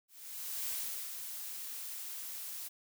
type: noise with ADSR envelope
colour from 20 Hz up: blue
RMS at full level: -37 dBFS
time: 0.08-2.69 s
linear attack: 610 ms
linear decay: 400 ms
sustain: -6 dB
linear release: 17 ms
effects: none